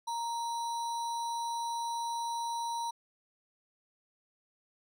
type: tone with sample-and-hold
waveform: sine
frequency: 932.3 Hz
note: A#5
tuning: in tune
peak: -32 dBFS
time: 0.07-2.91 s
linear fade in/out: 10 ms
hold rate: 4900 Hz
effects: low-pass 11000 Hz 12 dB/octave